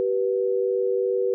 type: tone pair together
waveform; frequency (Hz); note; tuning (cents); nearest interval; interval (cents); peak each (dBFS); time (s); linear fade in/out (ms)
sine; 385.7 / 488.5; G4 / B4; -28 / -19; major third; 409; -23; 0-1.34; 0
effects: none